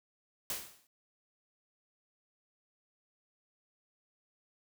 white noise with exponential decay, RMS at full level -34 dBFS, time 0.5-0.87 s, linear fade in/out 1 ms, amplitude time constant 80 ms, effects none

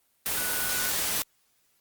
sine tone in noise, 1477 Hz, F#6, 3 cents flat, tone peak -34 dBFS, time 0.37-0.9 s, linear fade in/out 0 ms, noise white, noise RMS -28 dBFS, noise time 0.26-1.22 s, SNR -9 dB, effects white hiss -69 dBFS RMS until 1.8 s + Opus 24 kbps

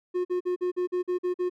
triangle tone bursts, 360 Hz, F#4, 47 cents flat, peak -22 dBFS, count 9, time 0.14-1.498 s, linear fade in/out 20 ms, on 110 ms, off 46 ms, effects none

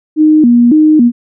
sine tone with vibrato, 271.6 Hz, C#4, 35 cents flat, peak -3 dBFS, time 0.16-1.12 s, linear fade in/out 50 ms, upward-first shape square, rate 1.8 Hz, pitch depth 220 cents each way, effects none

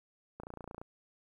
click train, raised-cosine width 1 ms, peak -30 dBFS, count 13, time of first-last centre 0.4-0.815 s, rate 28.9 Hz, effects 11-bit

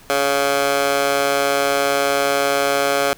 15% pulse tone with high-pass filter, 140 Hz, C#3, 18 cents sharp, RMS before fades -18 dBFS, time 0.1-3.13 s, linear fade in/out 0 ms, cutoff 650 Hz, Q 1.4, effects pink hiss -46 dBFS RMS until 3.17 s

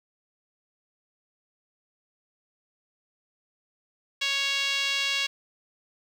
5% pulse tone with band-pass filter, 554.4 Hz, C#5, in tune, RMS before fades -27 dBFS, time 4.21-5.27 s, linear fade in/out 10 ms, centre 2900 Hz, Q 1.6, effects 8-bit

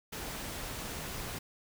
pink noise, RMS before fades -40 dBFS, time 0.12-1.39 s, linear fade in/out 10 ms, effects none

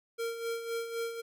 square tone with tremolo, 461.7 Hz, A#4, 17 cents flat, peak -32 dBFS, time 0.18-1.22 s, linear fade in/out 20 ms, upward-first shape sine, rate 3.9 Hz, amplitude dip 60%, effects none

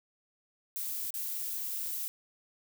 violet noise with dropouts, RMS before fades -36 dBFS, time 0.76-2.08 s, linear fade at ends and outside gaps 0 ms, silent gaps 1.105-1.141 s, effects none

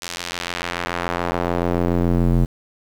square tone with band-pass filter sweep, 43.51 Hz, F1, 6 cents flat, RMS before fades -21 dBFS, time 0.01-2.46 s, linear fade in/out 20 ms, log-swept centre 6000 to 150 Hz, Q 0.8, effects 7-bit

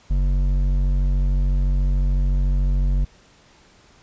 triangle tone with hard clipping, 46.91 Hz, F#1, 25 cents sharp, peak -18 dBFS, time 0.1-3.05 s, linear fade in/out 10 ms, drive 12 dB, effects pink hiss -53 dBFS RMS until 4.02 s + resampled to 16000 Hz

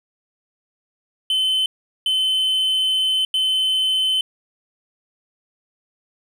triangle tone bursts at uneven times, 3057 Hz, G7, 44 cents flat, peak -15 dBFS, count 3, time 1.3-1.66 / 2.06-3.25 / 3.34-4.21 s, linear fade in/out 2 ms, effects none

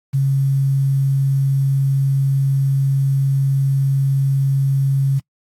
sine tone with quantisation, 136.6 Hz, C#3, 25 cents flat, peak -13 dBFS, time 0.13-5.2 s, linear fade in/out 20 ms, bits 7, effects noise-tail reverb RT60 0.1 s tail -23 dB re dry + AAC 64 kbps

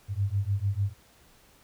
sine beating tone pair, 96.5 / 103.2 Hz, G2 / G#2, -27 / -10 cents, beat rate 6.7 Hz, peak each -28 dBFS, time 0.08-0.94 s, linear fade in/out 50 ms, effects pink hiss -59 dBFS RMS until 1.63 s

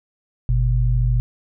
sine tone pair together, 48.68 / 122.2 Hz, G1 / B2, -11 / -18 cents, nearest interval octave + major third, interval 1593 cents, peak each -17 / -18 dBFS, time 0.49-1.2 s, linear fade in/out 0 ms, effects none

